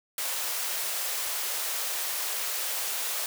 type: high-pass noise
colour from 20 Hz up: white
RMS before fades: -31 dBFS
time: 0.18-3.26 s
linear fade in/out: 2 ms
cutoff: 450 Hz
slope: 24 dB/octave
effects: none